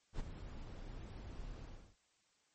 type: noise with ADSR envelope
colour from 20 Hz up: brown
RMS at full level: -38 dBFS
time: 0.13-1.96 s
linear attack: 68 ms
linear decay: 14 ms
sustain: -10 dB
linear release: 340 ms
effects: white hiss -75 dBFS RMS until 2.54 s + MP3 32 kbps